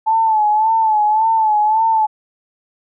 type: tone with vibrato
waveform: sine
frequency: 870 Hz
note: A5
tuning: 20 cents flat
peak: -11 dBFS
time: 0.06-2.07 s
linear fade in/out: 20 ms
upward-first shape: sine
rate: 1.8 Hz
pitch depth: 61 cents each way
effects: none